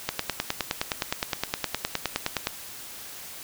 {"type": "click train", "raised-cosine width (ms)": 0.2, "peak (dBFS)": -7, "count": 24, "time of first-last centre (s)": [0.09, 2.471], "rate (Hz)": 9.66, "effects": ["white hiss -41 dBFS RMS until 3.43 s"]}